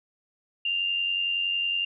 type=tone with amplitude modulation; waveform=sine; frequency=2794 Hz; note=F7; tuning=in tune; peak=-22 dBFS; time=0.65-1.85 s; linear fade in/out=5 ms; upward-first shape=sine; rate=90.8 Hz; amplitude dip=45%; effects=none